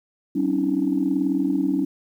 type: tone cluster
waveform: sine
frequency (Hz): 190.5 / 262.6 / 283.4 / 321.5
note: G3 / C4 / C#4 / E4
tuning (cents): -49 / +6 / +38 / -43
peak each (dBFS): -27 / -27 / -21 / -25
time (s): 0.35-1.85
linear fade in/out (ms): 10
effects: tanh soft clip ceiling -10 dBFS + 9-bit